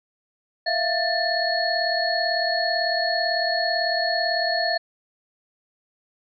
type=tone cluster; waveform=sine; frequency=659 / 697 / 1774 / 4333 Hz; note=E5 / F5 / A6 / C#8; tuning=-1 / -4 / +14 / -40 cents; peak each=-26 dBFS; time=0.66-4.78 s; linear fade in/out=10 ms; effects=none